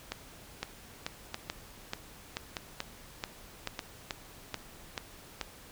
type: two click trains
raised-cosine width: 0.2 ms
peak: -17 / -16 dBFS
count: 4 / 12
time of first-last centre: 0.12-3.792 / 0.63-5.413 s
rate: 0.817 / 2.3 Hz
effects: pink hiss -52 dBFS RMS until 5.71 s